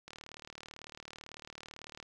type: click train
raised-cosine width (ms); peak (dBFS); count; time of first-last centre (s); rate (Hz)
0.2; -29; 75; 0.08-2.027; 38
effects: none